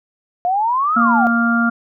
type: exponential two-way sweep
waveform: sine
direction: up then down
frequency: 698.5 to 1330 to 698.5 Hz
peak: -14 dBFS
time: 0.45-1.27 s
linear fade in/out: 0 ms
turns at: 0.97 s
type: harmonic tone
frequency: 233.1 Hz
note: A#3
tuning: in tune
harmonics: 1 / 3 / 5 / 6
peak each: -15 / -25 / -26 / -17 dBFS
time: 0.96-1.7 s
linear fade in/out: 10 ms
effects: none